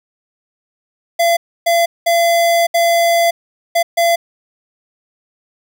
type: tone bursts at uneven times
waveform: square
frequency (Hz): 680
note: F5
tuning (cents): -46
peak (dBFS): -11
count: 6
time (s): 1.19-1.37 / 1.66-1.86 / 2.06-2.67 / 2.74-3.31 / 3.75-3.83 / 3.97-4.16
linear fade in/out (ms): 10
effects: none